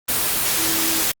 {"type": "tone in noise", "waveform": "sine", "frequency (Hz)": 325.4, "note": "E4", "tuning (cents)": -22, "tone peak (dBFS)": -28, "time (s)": [0.58, 1.03], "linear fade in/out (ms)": 10, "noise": "white", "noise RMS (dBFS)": -20, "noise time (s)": [0.08, 1.12], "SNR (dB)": -11, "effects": ["Opus 24 kbps"]}